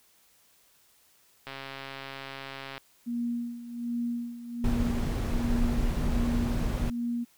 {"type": "click train", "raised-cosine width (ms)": 0.3, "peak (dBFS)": -23, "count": 179, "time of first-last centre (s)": [1.47, 2.779], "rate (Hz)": 136}
{"type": "tone with tremolo", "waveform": "sine", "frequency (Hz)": 237.7, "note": "A#3", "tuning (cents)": 34, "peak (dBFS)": -27, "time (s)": [3.06, 7.25], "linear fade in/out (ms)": 20, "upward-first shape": "sine", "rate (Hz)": 1.3, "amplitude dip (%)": 75}
{"type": "noise", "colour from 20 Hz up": "brown", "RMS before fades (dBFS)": -28, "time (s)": [4.64, 6.9], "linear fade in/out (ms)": 2}
{"effects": ["white hiss -63 dBFS RMS until 7.37 s"]}